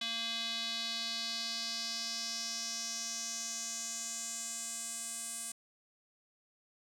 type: tone with band-pass filter sweep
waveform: square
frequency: 229.5 Hz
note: A#3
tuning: 27 cents flat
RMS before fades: -39 dBFS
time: 0.01-5.52 s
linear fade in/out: 5 ms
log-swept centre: 3600 to 8900 Hz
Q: 3.7
effects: none